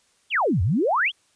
sine exponential two-way sweep, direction down then up, 3514 to 80.3 to 3514 Hz, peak -18 dBFS, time 0.3-1.12 s, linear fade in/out 50 ms, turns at 0.62 s, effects white hiss -63 dBFS RMS until 1.35 s + resampled to 22050 Hz

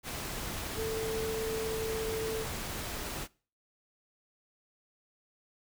sine tone in noise, 443.3 Hz, A4, 13 cents sharp, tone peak -32 dBFS, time 0.75-2.46 s, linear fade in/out 50 ms, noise pink, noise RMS -38 dBFS, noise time 0.03-3.28 s, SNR +3 dB, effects noise-tail reverb RT60 0.4 s tail -23 dB re dry

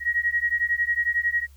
sine beating tone pair, 1892 / 1903 Hz, A#6 / A#6, +25 / +35 cents, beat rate 11 Hz, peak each -24 dBFS, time 0-1.47 s, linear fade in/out 50 ms, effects added 69 Hz sine -47 dBFS peak until 1.56 s + white hiss -61 dBFS RMS until 1.56 s

